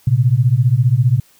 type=beating tone pair; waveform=sine; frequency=116.4 / 131.4 Hz; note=A#2 / C3; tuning=-2 / +8 cents; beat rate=15 Hz; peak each=-13 dBFS; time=0.07-1.2 s; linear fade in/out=5 ms; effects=white hiss -52 dBFS RMS until 1.39 s